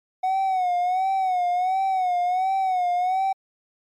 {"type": "tone with vibrato", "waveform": "triangle", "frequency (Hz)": 740, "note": "F#5", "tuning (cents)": 0, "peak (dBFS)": -17, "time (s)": [0.23, 3.33], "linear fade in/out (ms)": 10, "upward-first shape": "sine", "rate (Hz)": 1.4, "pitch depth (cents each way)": 77, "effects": ["tanh soft clip ceiling -13 dBFS", "MP3 96 kbps"]}